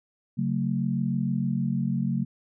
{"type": "chord", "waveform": "sine", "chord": "F# minor", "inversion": "second", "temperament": "equal with one note detuned", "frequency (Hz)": [138.59, 185, 225.4], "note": ["C#3", "F#3", "A3"], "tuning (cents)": [0, 0, 42], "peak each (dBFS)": -28, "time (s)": [0.37, 2.25], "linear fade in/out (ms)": 20, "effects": []}